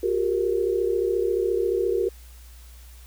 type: tone cluster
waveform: sine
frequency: 363.9 / 398.2 / 466.8 Hz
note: F#4 / G4 / A#4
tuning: -29 / +27 / +2 cents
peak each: -25 dBFS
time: 0.03-2.09 s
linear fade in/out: 5 ms
effects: added 60 Hz sine -43 dBFS peak until 3.06 s + white hiss -53 dBFS RMS until 3.06 s